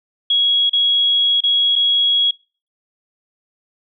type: tone with dropouts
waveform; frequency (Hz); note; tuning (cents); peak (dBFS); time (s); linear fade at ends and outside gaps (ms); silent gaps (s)
sine; 3322; G#7; 0; -12; 0.3-2.31; 5; 0.696-0.731 / 1.406-1.436 / 1.756-1.76
effects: noise-tail reverb RT60 0.4 s tail -25 dB re dry